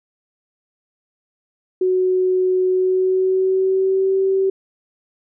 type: tone with pitch glide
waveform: sine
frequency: 370 to 384.6 Hz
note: F#4 to G4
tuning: 0 to -33 cents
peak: -14 dBFS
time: 1.81-4.5 s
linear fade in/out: 5 ms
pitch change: +67 cents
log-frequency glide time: 2.68-4.17 s
effects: none